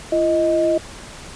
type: tone pair together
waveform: sine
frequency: 339.9 / 626.6 Hz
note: F4 / D#5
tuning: -47 / +12 cents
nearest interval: major seventh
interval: 1059 cents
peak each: -19 / -16 dBFS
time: 0.12-0.78 s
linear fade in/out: 5 ms
effects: pink hiss -37 dBFS RMS until 1.35 s + resampled to 22050 Hz